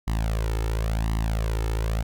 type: tone with flanger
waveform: sawtooth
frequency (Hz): 55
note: A1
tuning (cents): 0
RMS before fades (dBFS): -25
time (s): 0.07-2.03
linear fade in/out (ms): 10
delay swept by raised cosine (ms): 1 to 2.3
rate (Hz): 0.94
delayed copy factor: +0.8
effects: none